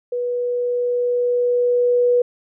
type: tone with level ramp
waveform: sine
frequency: 488.2 Hz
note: B4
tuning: 20 cents flat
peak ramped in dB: -20 to -12 dBFS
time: 0.12-2.22 s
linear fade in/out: 5 ms
effects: none